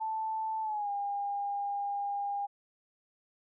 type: tone with pitch glide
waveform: sine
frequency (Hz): 880 to 807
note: A5 to G#5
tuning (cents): 0 to -50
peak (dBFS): -31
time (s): 0-2.47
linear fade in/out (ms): 20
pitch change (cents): -150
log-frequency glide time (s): 0.62-0.9
effects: none